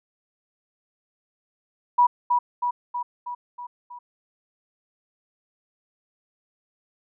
sine tone with echo, 973 Hz, B5, 26 cents flat, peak -13 dBFS, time 1.98-2.07 s, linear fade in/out 10 ms, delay 320 ms, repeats 6, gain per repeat -4 dB, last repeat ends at 3.99 s, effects none

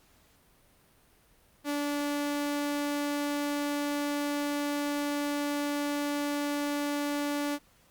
sawtooth tone, 289.7 Hz, D4, 24 cents flat, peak -25 dBFS, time 1.64-7.59 s, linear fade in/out 50 ms, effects pink hiss -63 dBFS RMS until 7.9 s + Opus 48 kbps

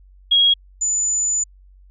sine tone pair in turn, 3294 / 6999 Hz, G#7 / A8, -15 / -10 cents, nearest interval octave + minor second, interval 1305 cents, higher second, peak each -11 / -17 dBFS, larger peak first, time 0.31-0.54 / 0.81-1.44 s, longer second, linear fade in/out 10 ms, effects added 47 Hz sine -45 dBFS peak until 1.9 s

